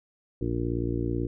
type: harmonic tone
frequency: 58.27 Hz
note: A#1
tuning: in tune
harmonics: 1 / 2 / 3 / 4 / 5 / 6 / 7 / 8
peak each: -33 / -31 / -39 / -38 / -32 / -32 / -42 / -39 dBFS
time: 0.41-1.27 s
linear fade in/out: 5 ms
effects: none